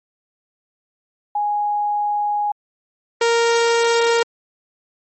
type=tone pair in turn; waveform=sine / sawtooth; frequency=829 / 465.3 Hz; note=G#5 / A#4; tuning=-3 / -3 cents; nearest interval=minor seventh; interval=1000 cents; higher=first; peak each=-17 / -10 dBFS; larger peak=second; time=1.35-2.52 / 3.21-4.23 s; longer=first; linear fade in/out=5 ms; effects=MP3 32 kbps